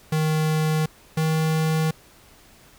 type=tone pair in turn; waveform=square; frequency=156.1 / 158.28 Hz; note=D#3 / D#3; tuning=+6 / +30 cents; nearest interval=unison; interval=24 cents; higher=second; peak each=-20 / -20 dBFS; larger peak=neither; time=0.12-0.86 / 1.17-1.91 s; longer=neither; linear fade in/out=5 ms; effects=pink hiss -52 dBFS RMS until 2.78 s